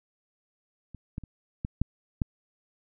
clicks, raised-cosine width 5 ms, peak -30 / -21 / -30 / -18 / -12 / -13 dBFS, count 6, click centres 0.947 / 1.181 / 1.237 / 1.649 / 1.816 / 2.218 s, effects none

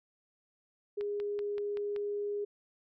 sine tone, 410.5 Hz, G#4, 20 cents flat, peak -32 dBFS, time 0.97-2.45 s, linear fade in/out 10 ms
click train, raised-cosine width 0.3 ms, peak -31 dBFS, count 6, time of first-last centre 1.01-1.962 s, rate 5.25 Hz
effects none

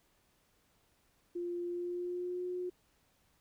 sine tone with pitch glide, 349.2 to 360.7 Hz, F4 to F#4, 0 to -44 cents, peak -35 dBFS, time 1.35-2.7 s, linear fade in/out 10 ms, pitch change +56 cents, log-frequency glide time 1.66-2.47 s, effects pink hiss -72 dBFS RMS until 3.4 s

